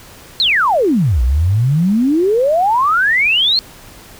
sine exponential two-way sweep, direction down then up, 4357 to 57.4 to 4357 Hz, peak -10 dBFS, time 0.4-3.59 s, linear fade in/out 0 ms, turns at 1.22 s, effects pink hiss -39 dBFS RMS until 4.19 s

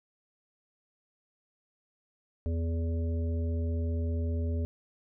harmonic tone with a mistuned harmonic, 82.5 Hz, E2, 2 cents sharp, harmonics 1 / 3 / 5 / 7, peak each -28 / -38 / -42 / -45 dBFS, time 2.46-4.65 s, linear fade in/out 0 ms, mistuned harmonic 5, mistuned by +21 cents, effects none

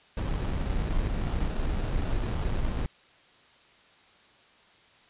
brown noise with sample-and-hold, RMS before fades -28 dBFS, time 0.17-2.86 s, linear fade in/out 2 ms, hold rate 2100 Hz, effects white hiss -58 dBFS RMS until 5.09 s + resampled to 8000 Hz

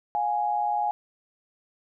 sine tone pair together, 710.2 / 830.6 Hz, F5 / G#5, +29 / 0 cents, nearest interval minor third, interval 271 cents, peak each -29 / -24 dBFS, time 0.15-0.91 s, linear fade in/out 0 ms, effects none

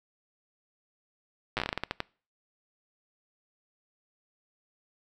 slowing click train, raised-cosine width 0.3 ms, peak -13 dBFS, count 13, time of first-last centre 1.57-2.004 s, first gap 8 ms, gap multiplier 1.25, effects noise-tail reverb RT60 0.4 s tail -24 dB re dry

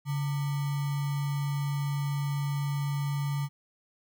sine tone with sample-and-hold, 142.1 Hz, C#3, 43 cents sharp, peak -27 dBFS, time 0.05-3.49 s, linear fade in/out 50 ms, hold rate 1050 Hz, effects none

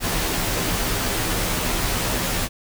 pink noise with comb filter, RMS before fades -23 dBFS, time 0-2.49 s, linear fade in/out 50 ms, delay 14 ms, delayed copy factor -0.7, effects none

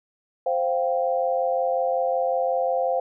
sine chord, C suspended fourth, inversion none, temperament equal, 523.3 / 698.5 / 784 Hz, C5 / F5 / G5, 0 / 0 / 0 cents, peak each -23 / -25 / -28 dBFS, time 0.46-3 s, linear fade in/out 5 ms, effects none

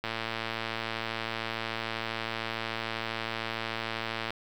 click train, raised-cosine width 0.3 ms, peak -16 dBFS, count 483, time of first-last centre 0.04-4.305 s, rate 113 Hz, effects 8-bit

